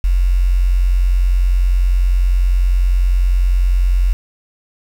sine tone with quantisation, 45 Hz, F#1, 47 cents flat, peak -10 dBFS, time 0.04-4.13 s, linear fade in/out 0 ms, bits 6, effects none

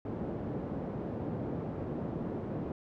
pink band-pass noise, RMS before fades -37 dBFS, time 0.05-2.72 s, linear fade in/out 2 ms, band 120 to 480 Hz, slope 12 dB/octave, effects none

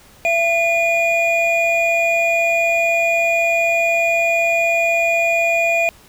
triangle tone pair together, 674 / 2438 Hz, E5 / D#7, +38 / -36 cents, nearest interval octave + minor seventh, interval 2226 cents, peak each -15 dBFS, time 0.25-5.89 s, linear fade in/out 0 ms, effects pink hiss -47 dBFS RMS until 6.08 s

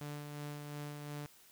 sawtooth tone with tremolo, 146.83 Hz, D3, in tune, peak -37 dBFS, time 0.01-1.26 s, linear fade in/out 0 ms, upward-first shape sine, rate 2.8 Hz, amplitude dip 35%, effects white hiss -62 dBFS RMS until 1.51 s

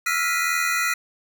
square tone cluster, 1330 / 1413 / 1926 / 2007 / 2470 Hz, E6 / F6 / B6 / B6 / D#7, +15 / +20 / -44 / +27 / -13 cents, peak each -28 dBFS, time 0.06-0.94 s, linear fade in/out 5 ms, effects none

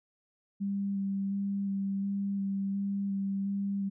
sine tone with vibrato, 197.5 Hz, G3, 13 cents sharp, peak -29 dBFS, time 0.6-3.9 s, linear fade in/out 20 ms, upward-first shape square, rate 1.4 Hz, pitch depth 11 cents each way, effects none

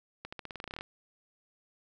accelerating click train, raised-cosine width 0.3 ms, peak -24 dBFS, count 14, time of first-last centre 0.25-0.809 s, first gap 75 ms, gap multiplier 0.9, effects none

